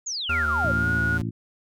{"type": "exponential sweep", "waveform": "sine", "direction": "down", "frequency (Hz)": [7040, 511], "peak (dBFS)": -27, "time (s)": [0.06, 0.72], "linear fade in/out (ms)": 10}
{"type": "tone with vibrato", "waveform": "square", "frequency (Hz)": 77.78, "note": "D#2", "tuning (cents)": 0, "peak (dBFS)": -29, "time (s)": [0.29, 1.22], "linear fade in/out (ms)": 5, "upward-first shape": "sine", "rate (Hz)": 3.7, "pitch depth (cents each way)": 73}
{"type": "tone with pitch glide", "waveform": "sine", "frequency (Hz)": [1396.9, 1446.2], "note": ["F6", "F#6"], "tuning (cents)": [0, -40], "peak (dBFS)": -22, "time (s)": [0.29, 1.18], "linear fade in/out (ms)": 10, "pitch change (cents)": 60, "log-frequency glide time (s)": [0.73, 0.92]}
{"type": "harmonic tone", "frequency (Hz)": 56.2, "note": "A1", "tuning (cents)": 37, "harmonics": [2, 3, 4, 5, 6], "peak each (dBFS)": [-28, -32, -34, -36, -38], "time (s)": [0.63, 1.31], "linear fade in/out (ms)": 20}
{"effects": []}